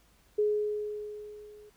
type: tone with level ramp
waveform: sine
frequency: 420 Hz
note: G#4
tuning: 19 cents sharp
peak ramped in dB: -22 to -50 dBFS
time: 0.38-1.7 s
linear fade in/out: 10 ms
effects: added 52 Hz sine -65 dBFS peak until 1.76 s + pink hiss -65 dBFS RMS until 1.76 s